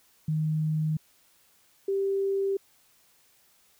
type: tone pair in turn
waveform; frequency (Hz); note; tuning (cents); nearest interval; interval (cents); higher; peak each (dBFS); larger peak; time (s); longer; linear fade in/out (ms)
sine; 155.56 / 392; D#3 / G4; 0 / 0; octave + major third; 1600; second; -24; neither; 0.28-0.97 / 1.88-2.57; neither; 5
effects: white hiss -63 dBFS RMS until 3.79 s